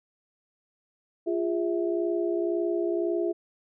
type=tone cluster; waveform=sine; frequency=345.8 / 407.7 / 655 Hz; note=F4 / G#4 / E5; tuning=-17 / -32 / -11 cents; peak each=-26 / -30 / -33 dBFS; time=1.26-3.33 s; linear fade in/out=20 ms; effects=none